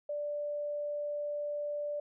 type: tone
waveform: sine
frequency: 587 Hz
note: D5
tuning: 1 cent flat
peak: -33 dBFS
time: 0.09-2 s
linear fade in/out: 5 ms
effects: none